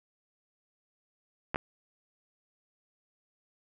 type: clicks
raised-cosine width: 0.5 ms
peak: -15 / -14 dBFS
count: 2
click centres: 1.545 / 1.559 s
effects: none